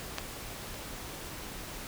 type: clicks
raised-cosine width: 0.2 ms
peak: -14 / -26 dBFS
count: 2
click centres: 0.184 / 0.743 s
effects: pink hiss -42 dBFS RMS until 1.87 s